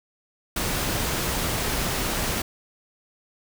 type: noise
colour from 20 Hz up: pink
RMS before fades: -26 dBFS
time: 0.56-2.42 s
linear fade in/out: 5 ms
effects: none